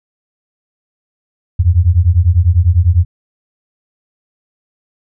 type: beating tone pair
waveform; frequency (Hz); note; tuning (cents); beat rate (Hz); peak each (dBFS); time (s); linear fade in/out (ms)
sine; 82.41 / 92.41; E2 / F#2; 0 / -2; 10; -10; 1.59-3.05; 10
effects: none